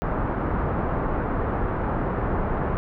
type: low-pass noise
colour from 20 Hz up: pink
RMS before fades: -25 dBFS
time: 0.02-2.77 s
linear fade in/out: 0 ms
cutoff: 1400 Hz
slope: 24 dB/octave
effects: none